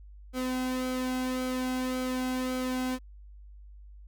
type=tone with flanger; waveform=sawtooth; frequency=255.5 Hz; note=C4; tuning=41 cents flat; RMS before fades=-31 dBFS; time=0.33-2.99 s; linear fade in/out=50 ms; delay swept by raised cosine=1.1 to 1.72 ms; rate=1.8 Hz; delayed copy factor=-0.6; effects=added 50 Hz sine -46 dBFS peak until 4.07 s